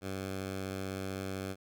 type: tone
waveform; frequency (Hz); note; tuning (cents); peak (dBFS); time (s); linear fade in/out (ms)
10% pulse; 95.8; G2; -39; -28; 0.01-1.56; 50
effects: none